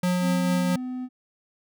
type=tone with tremolo; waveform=square; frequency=180 Hz; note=F#3; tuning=47 cents flat; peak=-21 dBFS; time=0.03-0.76 s; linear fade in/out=5 ms; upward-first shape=triangle; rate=4.5 Hz; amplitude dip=25%
type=tone with pitch glide; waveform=triangle; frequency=258.7 to 253.1 Hz; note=C4 to B3; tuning=-19 to +43 cents; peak=-27 dBFS; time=0.2-1.09 s; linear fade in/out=50 ms; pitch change=-38 cents; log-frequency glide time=0.42-0.64 s
effects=none